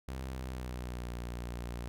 sawtooth tone with pitch glide, 65.41 to 59.64 Hz, C2 to A#1, 0 to +40 cents, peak -34 dBFS, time 0.08-1.88 s, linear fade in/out 0 ms, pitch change -160 cents, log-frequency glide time 0.26-1.12 s, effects none

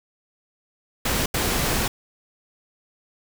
pink noise bursts at uneven times, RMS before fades -23 dBFS, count 2, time 1.05-1.26 / 1.34-1.88 s, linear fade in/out 5 ms, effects none

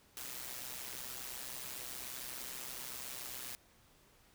white noise with amplitude modulation, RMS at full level -42 dBFS, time 0.17-3.55 s, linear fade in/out 0 ms, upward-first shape sine, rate 127 Hz, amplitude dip 65%, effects pink hiss -66 dBFS RMS until 4.34 s

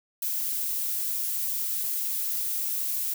violet noise, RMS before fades -29 dBFS, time 0.22-3.14 s, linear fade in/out 5 ms, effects none

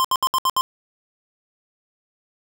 square tone bursts, 1046.5 Hz, C6, in tune, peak -17 dBFS, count 6, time 0-0.61 s, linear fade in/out 0 ms, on 45 ms, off 68 ms, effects none

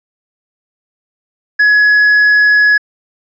triangle tone, 1686 Hz, G#6, 26 cents sharp, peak -4 dBFS, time 1.59-2.78 s, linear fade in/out 10 ms, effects resampled to 16000 Hz

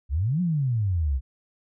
sine exponential two-way sweep, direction up then down, 61.74 to 185 to 61.74 Hz, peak -21 dBFS, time 0.09-1.21 s, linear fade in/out 50 ms, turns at 0.41 s, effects none

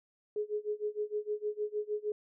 sine tone with tremolo, 420.7 Hz, G#4, 22 cents sharp, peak -29 dBFS, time 0.36-2.12 s, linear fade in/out 2 ms, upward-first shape sine, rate 6.5 Hz, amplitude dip 95%, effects none

